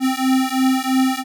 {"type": "beating tone pair", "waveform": "square", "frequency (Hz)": [260, 263], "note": ["C4", "C4"], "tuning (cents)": [-11, 9], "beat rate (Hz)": 3, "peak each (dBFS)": -19, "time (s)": [0, 1.24], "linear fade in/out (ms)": 50, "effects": []}